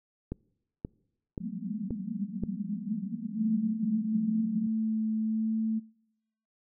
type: click train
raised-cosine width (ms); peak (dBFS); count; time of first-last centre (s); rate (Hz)
3; -20; 5; 0.32-2.436; 1.89
type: band-pass noise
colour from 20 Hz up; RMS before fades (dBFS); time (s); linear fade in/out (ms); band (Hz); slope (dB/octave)
white; -35; 1.4-4.67; 5; 180 to 230; 96
type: tone with vibrato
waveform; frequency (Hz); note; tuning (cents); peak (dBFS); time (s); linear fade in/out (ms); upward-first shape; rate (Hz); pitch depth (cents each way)
sine; 220; A3; 0; -27; 3.35-5.8; 20; sine; 1; 10
effects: noise-tail reverb RT60 0.9 s tail -26 dB re dry